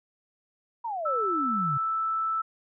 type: exponential sweep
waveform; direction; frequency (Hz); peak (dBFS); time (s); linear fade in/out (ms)
sine; down; 970 to 130.81; -29; 0.84-1.78; 10
type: tone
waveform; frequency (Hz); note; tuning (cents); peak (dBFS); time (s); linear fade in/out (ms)
sine; 1318.5; E6; 0; -25; 1.05-2.42; 10
effects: none